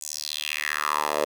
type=tone with high-pass filter sweep; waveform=10% pulse; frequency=75 Hz; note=D2; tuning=37 cents sharp; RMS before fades=-28 dBFS; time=0.01-1.25 s; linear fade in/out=5 ms; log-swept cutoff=7500 to 540 Hz; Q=3.7; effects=8-bit